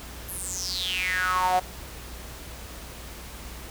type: tone with high-pass filter sweep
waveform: sawtooth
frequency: 183.8 Hz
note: F#3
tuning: 11 cents flat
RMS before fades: -27 dBFS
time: 0.28-1.6 s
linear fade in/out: 10 ms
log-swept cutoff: 12000 to 660 Hz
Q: 8.6
effects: added 60 Hz sine -42 dBFS peak until 3.7 s + pink hiss -42 dBFS RMS until 3.7 s